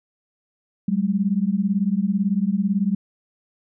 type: beating tone pair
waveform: sine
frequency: 189.4 / 207.4 Hz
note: F#3 / G#3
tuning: +41 / -2 cents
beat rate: 18 Hz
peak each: -21 dBFS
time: 0.88-2.95 s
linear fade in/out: 5 ms
effects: none